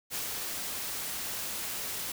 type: noise with ADSR envelope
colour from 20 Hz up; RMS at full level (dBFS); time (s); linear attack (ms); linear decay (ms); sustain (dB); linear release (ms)
white; -34; 0.1-2.12; 44; 140; -2; 4
effects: none